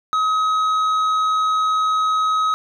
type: tone with tanh clipping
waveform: sine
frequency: 1271 Hz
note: D#6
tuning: 36 cents sharp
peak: -17 dBFS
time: 0.13-2.54 s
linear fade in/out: 0 ms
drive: 7 dB
effects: none